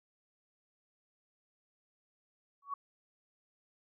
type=tone with exponential growth; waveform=sine; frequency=1122 Hz; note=C#6; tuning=21 cents sharp; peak=-31 dBFS; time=2.62-2.74 s; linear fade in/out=5 ms; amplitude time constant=26 ms; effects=none